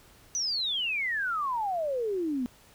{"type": "exponential sweep", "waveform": "sine", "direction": "down", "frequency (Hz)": [6080, 238.4], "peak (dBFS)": -27, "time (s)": [0.35, 2.46], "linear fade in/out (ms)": 0, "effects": ["pink hiss -57 dBFS RMS until 2.74 s"]}